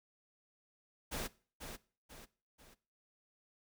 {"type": "noise with echo", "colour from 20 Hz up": "pink", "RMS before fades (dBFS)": -40, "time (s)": [1.11, 1.28], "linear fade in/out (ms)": 20, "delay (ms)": 490, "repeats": 3, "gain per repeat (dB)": -7, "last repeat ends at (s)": 2.75, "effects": ["noise-tail reverb RT60 0.4 s tail -20 dB re dry"]}